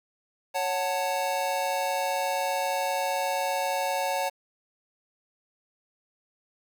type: chord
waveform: square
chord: F# minor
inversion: second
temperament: just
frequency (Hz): 555 / 740 / 888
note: C#5 / F#5 / A5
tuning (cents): +2 / 0 / +16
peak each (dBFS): -31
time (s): 0.54-4.3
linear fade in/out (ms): 20
effects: 9-bit